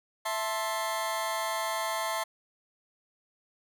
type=chord; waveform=sawtooth; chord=A minor; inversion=second; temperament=just; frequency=660 / 880 / 1056 Hz; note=E5 / A5 / C6; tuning=+2 / 0 / +16 cents; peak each=-30 dBFS; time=0.25-2.24 s; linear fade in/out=10 ms; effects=none